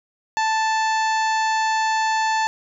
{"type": "harmonic tone", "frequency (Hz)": 880, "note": "A5", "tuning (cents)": 0, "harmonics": [1, 2, 3, 4, 5, 6, 7, 8], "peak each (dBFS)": [-19, -25, -32, -37, -33, -42, -38, -38], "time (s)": [0.37, 2.47], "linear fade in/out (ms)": 0, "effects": []}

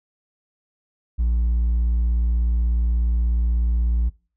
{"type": "tone with hard clipping", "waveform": "triangle", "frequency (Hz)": 58.27, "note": "A#1", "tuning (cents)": 0, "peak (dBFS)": -16, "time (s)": [1.18, 4.1], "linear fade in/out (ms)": 20, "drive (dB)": 1, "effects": ["noise-tail reverb RT60 0.4 s tail -24 dB re dry"]}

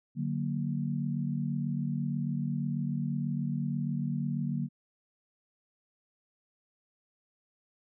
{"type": "chord", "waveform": "sine", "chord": "D augmented", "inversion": "none", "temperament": "equal", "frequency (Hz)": [146.83, 185, 233.1], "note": ["D3", "F#3", "A#3"], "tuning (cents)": [0, 0, 0], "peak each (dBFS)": [-32, -35, -34], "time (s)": [0.15, 4.69], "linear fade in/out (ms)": 50, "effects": []}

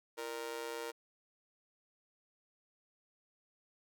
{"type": "tone with amplitude modulation", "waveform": "sawtooth", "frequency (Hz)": 466.2, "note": "A#4", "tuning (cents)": 0, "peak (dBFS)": -32, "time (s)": [0.17, 0.92], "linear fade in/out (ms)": 20, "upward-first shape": "sine", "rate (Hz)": 129, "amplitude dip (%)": 90, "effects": []}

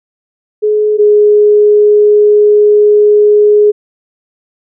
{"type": "tone pair in turn", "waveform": "sine", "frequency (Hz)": [423.7, 417.9], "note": ["G#4", "G#4"], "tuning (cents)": [35, 11], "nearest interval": "unison", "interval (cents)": 24, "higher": "first", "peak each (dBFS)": [-7, -3], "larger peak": "second", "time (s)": [[0.62, 0.98], [0.98, 3.72]], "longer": "second", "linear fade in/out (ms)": 20, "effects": []}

